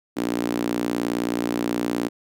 sawtooth tone with high-pass filter, 59 Hz, A#1, 22 cents sharp, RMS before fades -25 dBFS, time 0.16-2.09 s, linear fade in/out 20 ms, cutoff 280 Hz, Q 3.4, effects none

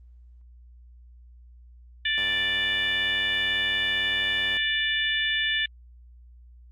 harmonic tone, 587.3 Hz, D5, in tune, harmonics 3 / 4 / 5 / 6, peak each -26 / -32 / -29 / -29 dBFS, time 2.05-5.66 s, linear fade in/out 5 ms
5% pulse tone with vibrato, 98 Hz, G2, in tune, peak -29 dBFS, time 2.17-4.58 s, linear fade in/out 10 ms, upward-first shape square, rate 7.5 Hz, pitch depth 16 cents each way
effects added 60 Hz sine -47 dBFS peak until 6.71 s + Opus 24 kbps

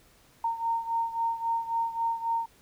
sine beating tone pair, 918 / 921.7 Hz, A#5 / A#5, -27 / -20 cents, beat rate 3.7 Hz, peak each -28 / -32 dBFS, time 0.44-2.46 s, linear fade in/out 5 ms, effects pink hiss -60 dBFS RMS until 2.61 s

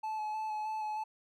triangle tone with vibrato, 862 Hz, A5, 36 cents flat, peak -32 dBFS, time 0.03-1.04 s, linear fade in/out 10 ms, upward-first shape square, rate 3.2 Hz, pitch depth 16 cents each way, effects none

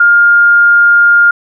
sine tone, 1410 Hz, F6, 16 cents sharp, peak -3 dBFS, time 0-1.31 s, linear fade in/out 5 ms, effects none

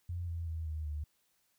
sine tone with pitch steps, 87.31 / 84 / 80.81 / 77.74 / 74.79 Hz, F2 / E2 / E2 / D#2 / D2, 0 / +33 / -34 / -1 / +32 cents, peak -35 dBFS, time 0.09-1.04 s, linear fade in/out 5 ms, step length 190 ms, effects white hiss -75 dBFS RMS until 1.58 s

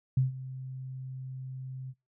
sine tone with ADSR envelope, 130.6 Hz, C3, 3 cents flat, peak -20 dBFS, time 0.17-1.94 s, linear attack 4 ms, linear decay 140 ms, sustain -17 dB, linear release 44 ms, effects noise-tail reverb RT60 0.2 s tail -21 dB re dry

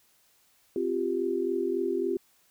sine chord, C suspended fourth, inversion none, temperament just, 261.6 / 348.8 / 392.4 Hz, C4 / F4 / G4, 0 / -2 / +2 cents, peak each -34 / -29 / -29 dBFS, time 0.76-2.17 s, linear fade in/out 2 ms, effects white hiss -65 dBFS RMS until 2.5 s

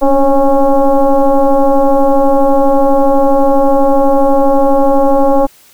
sine tone with frequency modulation, 269.9 Hz, C#4, 46 cents flat, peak -5 dBFS, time 0.01-5.47 s, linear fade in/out 20 ms, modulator 276 Hz, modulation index 2.1, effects white hiss -44 dBFS RMS until 5.73 s

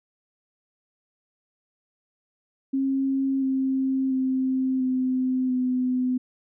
sine tone with pitch steps, 269.5 / 265.3 / 261.2 / 257.2 / 253.2 Hz, C#4 / C4 / C4 / C4 / B3, -49 / +24 / -3 / -30 / +43 cents, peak -21 dBFS, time 2.73-6.18 s, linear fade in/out 10 ms, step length 690 ms, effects none

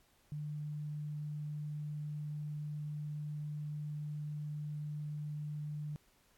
sine tone, 149.4 Hz, D3, 30 cents sharp, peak -38 dBFS, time 0.32-5.96 s, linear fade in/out 0 ms, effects pink hiss -70 dBFS RMS until 6.37 s + AAC 64 kbps

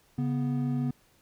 triangle tone pair together, 140 / 246.2 Hz, C#3 / B3, +18 / -5 cents, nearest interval minor seventh, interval 977 cents, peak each -27 dBFS, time 0.18-0.91 s, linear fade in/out 5 ms, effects pink hiss -64 dBFS RMS until 1.21 s

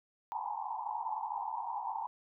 pink band-pass noise, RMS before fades -38 dBFS, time 0.32-2.07 s, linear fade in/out 0 ms, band 800 to 980 Hz, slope 96 dB/octave, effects none

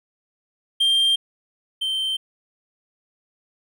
triangle tone pair in turn, 3180 / 3118 Hz, G7 / G7, +24 / -10 cents, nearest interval unison, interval 34 cents, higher first, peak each -14 / -20 dBFS, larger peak first, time 0.8-1.16 / 1.81-2.17 s, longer neither, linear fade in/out 10 ms, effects none

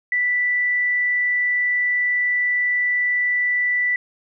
sine tone, 1973 Hz, B6, 2 cents flat, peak -17 dBFS, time 0.12-3.96 s, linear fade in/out 2 ms, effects none

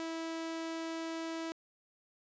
sawtooth tone, 326.9 Hz, E4, 14 cents flat, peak -33 dBFS, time 0-1.52 s, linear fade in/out 0 ms, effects resampled to 16000 Hz

